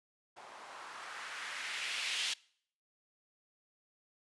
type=noise with low-pass filter sweep; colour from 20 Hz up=violet; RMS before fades=-41 dBFS; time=0.36-2.34 s; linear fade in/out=10 ms; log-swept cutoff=750 to 3300 Hz; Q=1.7; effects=noise-tail reverb RT60 0.6 s tail -24 dB re dry + resampled to 24000 Hz